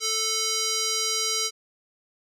square tone with band-pass filter, 440 Hz, A4, in tune, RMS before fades -26 dBFS, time 0-1.51 s, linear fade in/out 50 ms, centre 5500 Hz, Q 2.3, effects none

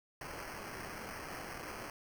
violet noise with sample-and-hold, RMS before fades -45 dBFS, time 0.21-1.9 s, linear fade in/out 2 ms, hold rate 3675 Hz, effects none

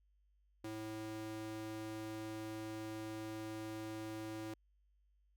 square tone with high-pass filter, 109.1 Hz, A2, 14 cents flat, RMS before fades -45 dBFS, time 0.64-4.54 s, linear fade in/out 5 ms, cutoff 230 Hz, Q 9.5, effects added 50 Hz sine -70 dBFS peak until 5.36 s

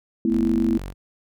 sine chord, A suspended second, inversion none, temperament just, 220 / 247.5 / 330 Hz, A3 / B3 / E4, 0 / +4 / +2 cents, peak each -22 dBFS, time 0.25-0.78 s, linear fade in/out 2 ms
sawtooth tone, 46.55 Hz, F#1, 11 cents sharp, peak -27 dBFS, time 0.29-0.94 s, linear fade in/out 50 ms
effects none

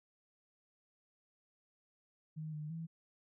sine tone with pitch steps, 156.1 / 151.6 / 163.7 Hz, D#3 / D#3 / E3, +6 / -45 / -12 cents, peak -40 dBFS, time 2.36-2.87 s, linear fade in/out 20 ms, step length 170 ms, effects none

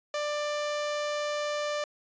sawtooth tone, 592 Hz, D5, 14 cents sharp, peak -25 dBFS, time 0.14-1.84 s, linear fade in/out 2 ms, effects resampled to 16000 Hz

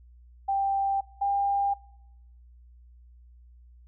sine tone pair in turn, 787 / 799.4 Hz, G5 / G5, +7 / +34 cents, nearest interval unison, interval 27 cents, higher second, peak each -23 dBFS, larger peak neither, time 0.48-1.01 / 1.21-1.74 s, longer neither, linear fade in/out 10 ms, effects noise-tail reverb RT60 0.9 s tail -24 dB re dry + added 60 Hz sine -50 dBFS peak until 3.87 s

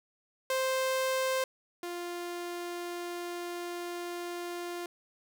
sawtooth tone pair in turn, 523.3 / 349.3 Hz, C5 / F4, 0 / 0 cents, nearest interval perfect fifth, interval 700 cents, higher first, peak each -24 / -32 dBFS, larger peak first, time 0.5-1.44 / 1.83-4.86 s, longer second, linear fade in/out 2 ms, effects none

